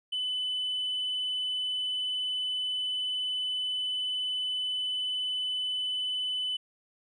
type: tone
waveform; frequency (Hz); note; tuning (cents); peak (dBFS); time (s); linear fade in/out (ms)
triangle; 3007; F#7; +27; -26; 0.12-6.57; 10
effects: tanh soft clip ceiling -25 dBFS + resampled to 24000 Hz